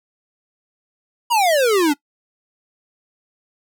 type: exponential sweep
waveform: square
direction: down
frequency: 990 to 277.2 Hz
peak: -14 dBFS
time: 1.3-1.94 s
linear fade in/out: 20 ms
effects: noise-tail reverb RT60 0.1 s tail -21 dB re dry